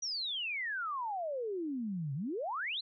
sine exponential two-way sweep, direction down then up, 5880 to 131.7 to 4272 Hz, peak -34 dBFS, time 0.02-2.81 s, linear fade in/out 10 ms, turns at 2.14 s, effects none

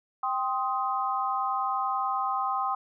sine chord, C minor, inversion second, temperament just, 784.9 / 1046.5 / 1255.8 Hz, G5 / C6 / Eb6, +2 / 0 / +16 cents, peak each -30 dBFS, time 0.23-2.75 s, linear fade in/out 5 ms, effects none

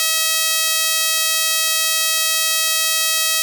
sawtooth tone with high-pass filter, 642 Hz, E5, 46 cents flat, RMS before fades -18 dBFS, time 0-3.42 s, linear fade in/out 0 ms, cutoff 3200 Hz, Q 0.61, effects none

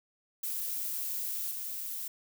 violet noise with level steps, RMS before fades -35 / -38 dBFS, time 0.43-2.08 s, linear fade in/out 5 ms, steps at 1.51 s, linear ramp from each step 5 ms, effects none

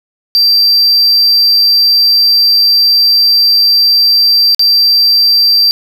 triangle tone with dropouts, 4699 Hz, D8, in tune, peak -4 dBFS, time 0.35-5.71 s, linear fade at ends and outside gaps 0 ms, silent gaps 4.547-4.594 s, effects none

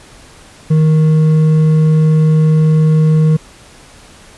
triangle tone with hard clipping, 156.4 Hz, D#3, 9 cents sharp, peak -8 dBFS, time 0.7-3.37 s, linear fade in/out 10 ms, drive 8 dB, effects pink hiss -40 dBFS RMS until 4.37 s + resampled to 24000 Hz

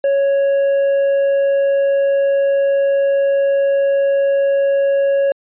triangle tone, 554.4 Hz, C#5, in tune, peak -10 dBFS, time 0.04-5.32 s, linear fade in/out 2 ms, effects resampled to 8000 Hz

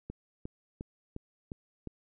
click train, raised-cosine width 3 ms, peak -26 dBFS, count 6, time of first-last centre 0.1-1.873 s, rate 2.82 Hz, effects none

